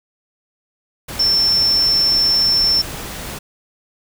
sine tone in noise, 5380 Hz, E8, 34 cents sharp, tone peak -12 dBFS, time 1.19-2.82 s, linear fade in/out 10 ms, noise pink, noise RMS -29 dBFS, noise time 1.08-3.39 s, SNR +14 dB, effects none

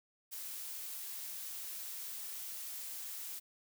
blue noise with high-pass filter sweep, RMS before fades -44 dBFS, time 0.31-3.4 s, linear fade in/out 20 ms, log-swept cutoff 230 to 350 Hz, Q 0.93, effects none

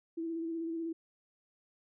sine tone with vibrato, 329.6 Hz, E4, in tune, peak -34 dBFS, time 0.17-0.93 s, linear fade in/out 10 ms, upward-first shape square, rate 16 Hz, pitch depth 22 cents each way, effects none

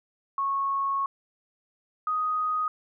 sine tone pair in turn, 1100 / 1247.9 Hz, C#6 / D#6, -14 / +5 cents, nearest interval major second, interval 219 cents, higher second, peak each -24 dBFS, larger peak neither, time 0.38-1.06 / 2.07-2.68 s, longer first, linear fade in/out 2 ms, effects none

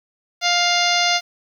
harmonic tone, 702 Hz, F5, 9 cents sharp, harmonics 1 / 2 / 3 / 4 / 5 / 6 / 7 / 8 / 9, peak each -21 / -25 / -22 / -25 / -24 / -25 / -24 / -31 / -28 dBFS, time 0.41-1.21 s, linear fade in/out 50 ms, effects 8-bit

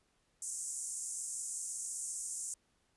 white band-pass noise, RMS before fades -41 dBFS, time 0.42-2.54 s, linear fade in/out 2 ms, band 6600 to 9500 Hz, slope 48 dB/octave, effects pink hiss -75 dBFS RMS until 2.96 s + resampled to 24000 Hz

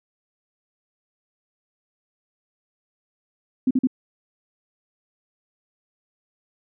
sine tone bursts, 257.5 Hz, C4, 28 cents flat, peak -15 dBFS, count 3, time 3.67-3.872 s, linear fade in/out 5 ms, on 38 ms, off 44 ms, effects none

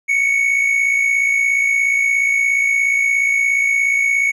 triangle tone pair together, 2217 / 2274 Hz, C#7 / C#7, 0 / +44 cents, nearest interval unison, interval 44 cents, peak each -12 / -21 dBFS, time 0.08-4.32 s, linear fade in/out 20 ms, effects resampled to 32000 Hz

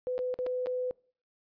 sine tone with dropouts, 503 Hz, B4, 32 cents sharp, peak -29 dBFS, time 0.07-0.91 s, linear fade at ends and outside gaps 0 ms, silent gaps 0.18-0.19 / 0.341-0.389 / 0.464-0.467 / 0.66-0.669 s, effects noise-tail reverb RT60 0.5 s tail -25 dB re dry + resampled to 11025 Hz

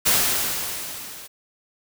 white noise with level ramp, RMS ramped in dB -17 to -40 dBFS, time 0.05-1.28 s, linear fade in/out 20 ms, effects none

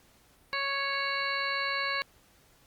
harmonic tone with a mistuned harmonic, 554.4 Hz, C#5, in tune, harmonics 1 / 2 / 3 / 4 / 5 / 7 / 8, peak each -40 / -34 / -34 / -34 / -40 / -38 / -40 dBFS, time 0.53-2.02 s, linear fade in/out 0 ms, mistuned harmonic 7, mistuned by +41 cents, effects pink hiss -62 dBFS RMS until 2.66 s + Opus 48 kbps

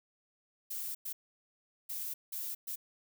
violet noise bursts at uneven times, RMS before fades -39 dBFS, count 5, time 0.7-0.95 / 1.05-1.13 / 1.89-2.14 / 2.32-2.55 / 2.67-2.76 s, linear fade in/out 10 ms, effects none

